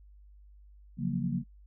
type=chord; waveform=sine; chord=Gb major seventh; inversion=second; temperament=equal with one note detuned; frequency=138.19 / 174.61 / 185 / 233.1 Hz; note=Db3 / F3 / Gb3 / Bb3; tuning=-5 / 0 / 0 / 0 cents; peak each=-34 dBFS; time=0.97-1.44 s; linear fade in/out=50 ms; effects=noise-tail reverb RT60 0.1 s tail -26 dB re dry + added 50 Hz sine -52 dBFS peak until 1.66 s